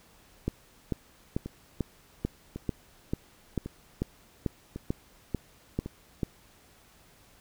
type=two click trains; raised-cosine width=3 ms; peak=-23 / -15 dBFS; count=5 / 14; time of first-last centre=1.46-5.86 / 0.48-6.232 s; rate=0.909 / 2.26 Hz; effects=pink hiss -59 dBFS RMS until 7.4 s